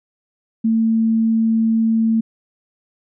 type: tone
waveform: sine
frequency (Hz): 224.5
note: A3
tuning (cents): +35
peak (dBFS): -13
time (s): 0.64-2.21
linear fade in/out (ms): 10
effects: none